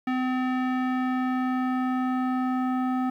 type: tone with low-pass filter sweep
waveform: square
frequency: 255.6 Hz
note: C4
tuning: 40 cents flat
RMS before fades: -26 dBFS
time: 0.07-3.1 s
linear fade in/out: 5 ms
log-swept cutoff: 2100 to 1200 Hz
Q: 1.5
effects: 10-bit